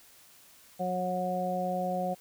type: harmonic tone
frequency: 182.1 Hz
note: F#3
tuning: 27 cents flat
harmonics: 1 / 2 / 3 / 4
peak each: -34 / -42 / -33 / -32 dBFS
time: 0.79-2.15 s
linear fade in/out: 20 ms
effects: white hiss -57 dBFS RMS until 2.2 s